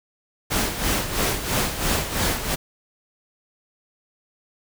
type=noise with tremolo; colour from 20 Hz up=pink; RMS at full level=-21 dBFS; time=0.5-2.56 s; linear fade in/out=20 ms; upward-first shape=sine; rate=3 Hz; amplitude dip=65%; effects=none